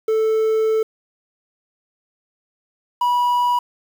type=tone pair in turn; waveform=triangle; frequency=440 / 974.7 Hz; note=A4 / B5; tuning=0 / -23 cents; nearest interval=octave + major second; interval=1377 cents; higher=second; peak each=-13 dBFS; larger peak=neither; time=0.08-0.83 / 3.01-3.59 s; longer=first; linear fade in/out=5 ms; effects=7-bit